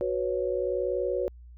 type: chord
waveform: sine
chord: F# suspended fourth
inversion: none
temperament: equal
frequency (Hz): 370 / 493.9 / 554.4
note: F#4 / B4 / C#5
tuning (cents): 0 / 0 / 0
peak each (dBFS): -30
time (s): 0.01-1.28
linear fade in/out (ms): 0
effects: added 60 Hz sine -45 dBFS peak until 1.57 s